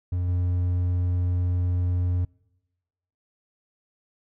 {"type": "tone with level steps", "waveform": "triangle", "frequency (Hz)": 89.2, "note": "F2", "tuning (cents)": 37, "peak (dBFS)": [-21, -19], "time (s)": [0.12, 2.25], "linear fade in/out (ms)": 5, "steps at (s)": 0.28, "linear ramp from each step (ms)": 2, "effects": ["noise-tail reverb RT60 1.0 s tail -25 dB re dry"]}